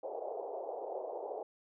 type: band-pass noise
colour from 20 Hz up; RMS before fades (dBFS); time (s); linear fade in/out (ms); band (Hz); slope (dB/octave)
pink; -41; 0.03-1.43; 5; 410 to 800; 48
effects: none